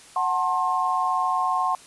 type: chord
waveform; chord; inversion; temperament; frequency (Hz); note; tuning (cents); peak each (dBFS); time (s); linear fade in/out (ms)
sine; F# diminished; none; just; 740 / 888 / 1065.6; F#5 / A5 / C6; 0 / +16 / +31; -25 / -28 / -23; 0.16-1.75; 2
effects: white hiss -48 dBFS RMS until 1.86 s + resampled to 24000 Hz